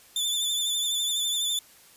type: tone with vibrato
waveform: sawtooth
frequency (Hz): 3520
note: A7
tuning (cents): 0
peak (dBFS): -22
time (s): 0.16-1.59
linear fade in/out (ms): 2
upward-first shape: sine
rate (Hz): 12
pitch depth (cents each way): 41
effects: white hiss -54 dBFS RMS until 1.96 s + resampled to 32000 Hz